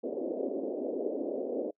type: band-pass noise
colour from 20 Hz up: white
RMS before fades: -34 dBFS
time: 0.03-1.71 s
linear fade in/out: 10 ms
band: 250 to 570 Hz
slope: 48 dB/octave
effects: noise-tail reverb RT60 0.1 s tail -26 dB re dry